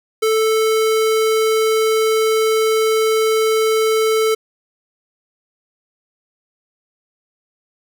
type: tone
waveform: square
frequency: 440 Hz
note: A4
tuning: in tune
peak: -14 dBFS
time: 0.22-4.35 s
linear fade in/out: 10 ms
effects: none